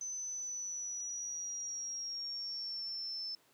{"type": "linear sweep", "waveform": "sine", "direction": "down", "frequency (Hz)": [6110, 5274], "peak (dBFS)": -38, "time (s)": [0.01, 3.35], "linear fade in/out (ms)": 2, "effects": ["pink hiss -68 dBFS RMS until 3.53 s", "high-pass 200 Hz 12 dB/octave"]}